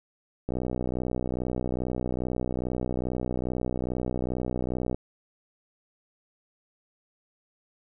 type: click train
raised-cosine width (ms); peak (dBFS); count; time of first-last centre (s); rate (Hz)
2; -16; 279; 0.49-4.945; 62.4
effects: none